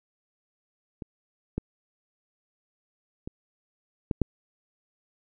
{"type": "clicks", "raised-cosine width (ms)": 3, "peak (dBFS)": [-23, -15, -22, -13, -9], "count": 5, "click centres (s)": [1.022, 1.58, 3.275, 4.112, 4.217], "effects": []}